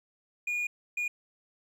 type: tone bursts at uneven times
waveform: triangle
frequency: 2439 Hz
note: D#7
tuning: 35 cents flat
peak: -27 dBFS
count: 2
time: 0.47-0.67 / 0.97-1.08 s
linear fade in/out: 5 ms
effects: none